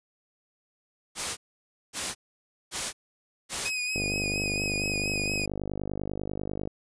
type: noise bursts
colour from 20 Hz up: white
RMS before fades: -30 dBFS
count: 4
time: 1.15-3.71 s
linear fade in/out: 50 ms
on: 220 ms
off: 560 ms
type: tone with vibrato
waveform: sawtooth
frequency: 2504 Hz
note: D#7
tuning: 10 cents sharp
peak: -25 dBFS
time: 3.65-5.46 s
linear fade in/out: 10 ms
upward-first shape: sine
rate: 4.3 Hz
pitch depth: 35 cents each way
type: click train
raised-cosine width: 2 ms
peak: -19 dBFS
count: 137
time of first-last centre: 3.96-6.675 s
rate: 50.1 Hz
effects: resampled to 22050 Hz